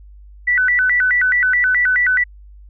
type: tone with vibrato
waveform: sine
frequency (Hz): 1718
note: A6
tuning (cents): -42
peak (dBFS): -12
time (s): 0.47-2.24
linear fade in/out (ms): 10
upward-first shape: square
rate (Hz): 4.7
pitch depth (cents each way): 230
effects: added 50 Hz sine -38 dBFS peak until 2.69 s